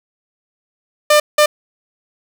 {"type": "tone bursts at uneven times", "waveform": "sawtooth", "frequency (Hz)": 599, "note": "D5", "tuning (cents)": 34, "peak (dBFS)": -4, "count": 2, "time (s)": [[1.1, 1.2], [1.38, 1.46]], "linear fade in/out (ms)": 5, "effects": ["7-bit"]}